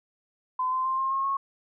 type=tone with pitch steps; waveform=sine; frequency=1021 / 1035.3 / 1049.7 / 1064.4 / 1079.2 / 1094.3 Hz; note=C6 / C6 / C6 / C6 / C#6 / C#6; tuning=-43 / -19 / +5 / +29 / -47 / -23 cents; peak=-24 dBFS; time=0.59-1.37 s; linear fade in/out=5 ms; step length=130 ms; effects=none